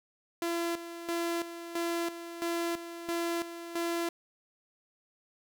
sawtooth tone with tremolo, 339.2 Hz, E4, 50 cents sharp, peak -26 dBFS, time 0.42-4.09 s, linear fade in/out 2 ms, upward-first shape square, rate 1.5 Hz, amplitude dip 70%, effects none

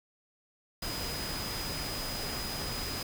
sine tone in noise, 4978 Hz, D#8, in tune, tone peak -39 dBFS, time 0.82-3.03 s, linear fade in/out 5 ms, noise pink, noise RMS -37 dBFS, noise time 0.82-3.03 s, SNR -5 dB, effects none

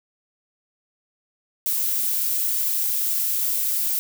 violet noise, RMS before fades -23 dBFS, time 1.66-3.99 s, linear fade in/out 0 ms, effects none

